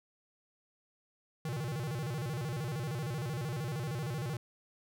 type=tone with vibrato; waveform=square; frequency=136.9 Hz; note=C#3; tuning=21 cents flat; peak=-35 dBFS; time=1.45-4.37 s; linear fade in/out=2 ms; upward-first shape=square; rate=13 Hz; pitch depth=250 cents each way; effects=none